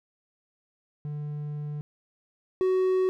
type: tone pair in turn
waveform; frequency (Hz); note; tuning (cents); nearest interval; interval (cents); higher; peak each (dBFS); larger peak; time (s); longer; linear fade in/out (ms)
triangle; 148.1 / 373.2; D3 / F#4; +15 / +15; octave + major third; 1600; second; -29 / -19; second; 1.05-1.81 / 2.61-3.09; first; 0
effects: none